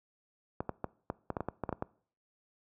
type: clicks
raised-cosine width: 1 ms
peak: -19 dBFS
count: 12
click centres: 0.605 / 0.693 / 0.843 / 1.101 / 1.303 / 1.368 / 1.406 / 1.486 / 1.637 / 1.692 / 1.727 / 1.824 s
effects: noise-tail reverb RT60 0.5 s tail -22 dB re dry + high-pass 60 Hz 12 dB/octave